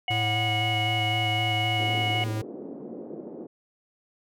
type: harmonic tone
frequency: 730 Hz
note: F#5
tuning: 24 cents flat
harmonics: 1 / 3 / 4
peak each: -29 / -29 / -29 dBFS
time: 0.08-2.24 s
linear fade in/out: 2 ms
type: tone with vibrato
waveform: square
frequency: 110 Hz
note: A2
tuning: in tune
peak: -28 dBFS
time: 0.1-2.42 s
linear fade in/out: 10 ms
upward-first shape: square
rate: 3.9 Hz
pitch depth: 17 cents each way
type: band-pass noise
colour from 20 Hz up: white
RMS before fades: -39 dBFS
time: 1.79-3.47 s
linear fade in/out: 10 ms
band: 210 to 450 Hz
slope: 24 dB/octave
effects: none